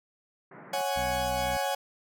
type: band-pass noise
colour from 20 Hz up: pink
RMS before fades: -48 dBFS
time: 0.51-0.82 s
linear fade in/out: 5 ms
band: 140 to 2000 Hz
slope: 48 dB/octave
type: chord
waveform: 40% pulse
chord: C# suspended fourth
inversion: none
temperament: equal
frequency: 554.4 / 740 / 830.6 Hz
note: C#5 / F#5 / G#5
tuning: 0 / 0 / 0 cents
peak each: -31 dBFS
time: 0.73-1.75 s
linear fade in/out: 5 ms
type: harmonic tone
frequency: 62.6 Hz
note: B1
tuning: 24 cents sharp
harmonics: 1 / 2 / 3 / 4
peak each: -38 / -41 / -43 / -44 dBFS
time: 0.96-1.57 s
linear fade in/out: 5 ms
effects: none